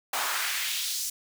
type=noise with high-pass filter sweep; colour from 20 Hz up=pink; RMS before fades=-30 dBFS; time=0.13-1.1 s; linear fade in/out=5 ms; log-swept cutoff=770 to 6300 Hz; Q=1.5; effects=none